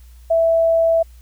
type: tone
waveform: sine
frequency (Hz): 659.3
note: E5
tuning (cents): 0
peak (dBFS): -12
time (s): 0.3-1.03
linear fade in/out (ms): 10
effects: added 60 Hz sine -40 dBFS peak until 1.21 s + white hiss -56 dBFS RMS until 1.21 s